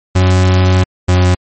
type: tone pair in turn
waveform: 40% pulse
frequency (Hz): 92.3 / 90.71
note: F#2 / F#2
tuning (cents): -4 / -34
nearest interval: unison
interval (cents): 30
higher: first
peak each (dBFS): -6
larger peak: neither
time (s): 0.15-0.84 / 1.08-1.35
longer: first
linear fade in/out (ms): 10
effects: MP3 32 kbps